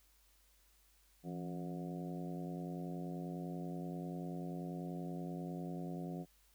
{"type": "harmonic tone with a mistuned harmonic", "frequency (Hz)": 90.3, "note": "F#2", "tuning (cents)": -42, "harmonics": [2, 3, 4, 5, 6, 7, 8], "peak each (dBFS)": [-42, -47, -50, -55, -55, -56, -53], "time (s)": [1.23, 6.26], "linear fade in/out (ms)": 50, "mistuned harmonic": 2, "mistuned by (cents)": -110, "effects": ["added 50 Hz sine -70 dBFS peak until 6.54 s", "white hiss -71 dBFS RMS until 6.54 s"]}